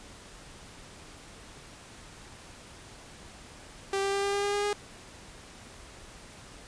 sawtooth tone with pitch steps, 392 / 394.7 / 397.5 / 400.2 / 403 / 405.8 / 408.6 / 411.5 Hz, G4 / G4 / G4 / G4 / G4 / G#4 / G#4 / G#4, 0 / +12 / +24 / +36 / +48 / -40 / -28 / -16 cents, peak -23 dBFS, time 3.93-4.73 s, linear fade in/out 2 ms, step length 100 ms, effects pink hiss -49 dBFS RMS until 6.67 s + resampled to 22050 Hz

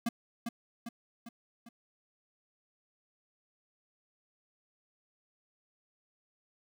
square tone with echo, 233.1 Hz, A#3, in tune, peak -29 dBFS, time 0.06-0.09 s, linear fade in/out 5 ms, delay 400 ms, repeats 4, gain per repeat -5 dB, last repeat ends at 1.69 s, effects 11-bit

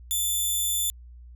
5% pulse tone, 3520 Hz, A7, in tune, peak -16 dBFS, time 0.11-0.9 s, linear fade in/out 0 ms, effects added 60 Hz sine -43 dBFS peak until 1.35 s

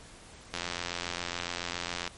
click train, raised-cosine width 0.2 ms, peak -15 dBFS, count 135, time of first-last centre 0.54-2.077 s, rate 87.2 Hz, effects pink hiss -51 dBFS RMS until 2.17 s + MP3 48 kbps

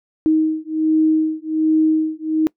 sine beating tone pair, 313.7 / 315 Hz, D#4 / D#4, +14 / +21 cents, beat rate 1.3 Hz, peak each -17 dBFS, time 0.26-2.47 s, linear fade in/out 0 ms, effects noise-tail reverb RT60 0.1 s tail -23 dB re dry

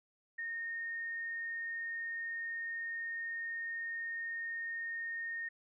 sine tone, 1842 Hz, A#6, 21 cents flat, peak -37 dBFS, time 0.38-5.49 s, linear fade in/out 10 ms, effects none

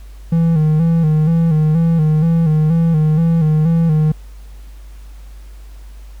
triangle tone with vibrato, 160 Hz, D#3, 49 cents sharp, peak -8 dBFS, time 0.32-4.12 s, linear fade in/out 5 ms, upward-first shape square, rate 2.1 Hz, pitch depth 63 cents each way, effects added 50 Hz sine -32 dBFS peak until 6.2 s + pink hiss -50 dBFS RMS until 6.2 s

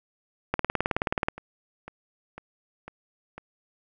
two click trains, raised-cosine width 0.5 ms, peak -24 / -9 dBFS, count 5 / 15, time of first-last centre 1.38-3.38 / 0.54-1.285 s, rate 2 / 18.8 Hz, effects none

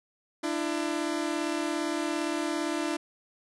sawtooth tone pair together, 298.6 / 336.1 Hz, D4 / E4, +29 / +34 cents, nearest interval major second, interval 205 cents, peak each -27 / -27 dBFS, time 0.43-2.97 s, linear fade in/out 10 ms, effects resampled to 24000 Hz

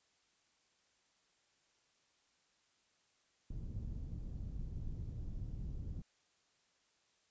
pink low-pass noise, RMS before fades -43 dBFS, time 3.5-6.02 s, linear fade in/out 5 ms, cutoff 140 Hz, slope 12 dB/octave, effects white hiss -75 dBFS RMS until 7.3 s + resampled to 16000 Hz

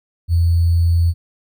sine tone with sample-and-hold, 84.7 Hz, E2, 48 cents sharp, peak -11 dBFS, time 0.28-1.14 s, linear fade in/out 50 ms, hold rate 4410 Hz, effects none

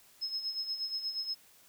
sine tone with tremolo, 5170 Hz, E8, 34 cents flat, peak -31 dBFS, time 0.21-1.35 s, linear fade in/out 20 ms, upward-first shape sine, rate 8.4 Hz, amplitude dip 65%, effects white hiss -61 dBFS RMS until 1.68 s

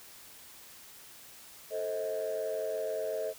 sine chord, A diminished, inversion none, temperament just, 440 / 528 / 633.6 Hz, A4 / C5 / Eb5, 0 / +16 / +31 cents, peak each -35 / -36 / -33 dBFS, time 1.7-3.34 s, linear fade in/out 50 ms, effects tanh soft clip ceiling -26 dBFS + white hiss -52 dBFS RMS until 3.38 s

